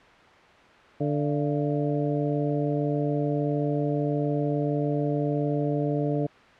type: harmonic tone with a mistuned harmonic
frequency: 146.83 Hz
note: D3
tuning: in tune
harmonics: 1 / 2 / 3 / 4 / 5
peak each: -27 / -28 / -30 / -32 / -36 dBFS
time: 1-6.27 s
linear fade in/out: 10 ms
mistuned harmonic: 5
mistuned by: -110 cents
effects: white hiss -51 dBFS RMS until 6.59 s + low-pass 2000 Hz 12 dB/octave